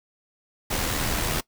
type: noise with amplitude modulation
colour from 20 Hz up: pink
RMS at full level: -24 dBFS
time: 0.7-1.41 s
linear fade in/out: 10 ms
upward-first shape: sine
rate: 80.6 Hz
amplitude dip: 45%
effects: noise-tail reverb RT60 0.1 s tail -20 dB re dry